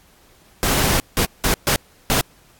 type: noise bursts at uneven times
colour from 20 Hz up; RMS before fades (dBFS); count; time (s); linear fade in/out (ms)
pink; -18; 5; 0.63-1 / 1.17-1.25 / 1.44-1.54 / 1.67-1.76 / 2.1-2.21; 0
effects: pink hiss -53 dBFS RMS until 2.59 s + AAC 64 kbps